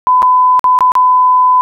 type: tone with dropouts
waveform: sine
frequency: 1006 Hz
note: B5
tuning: 32 cents sharp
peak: -5 dBFS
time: 0.07-1.61 s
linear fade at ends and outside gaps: 0 ms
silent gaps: 0.221-0.228 / 0.594-0.642 / 0.789-0.807 / 0.919-0.953 s
effects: none